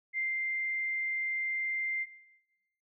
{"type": "tone", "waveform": "sine", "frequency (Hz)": 2093, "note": "C7", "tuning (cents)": 0, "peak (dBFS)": -29, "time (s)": [0.13, 2.07], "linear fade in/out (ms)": 50, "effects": ["noise-tail reverb RT60 1.0 s tail -17 dB re dry"]}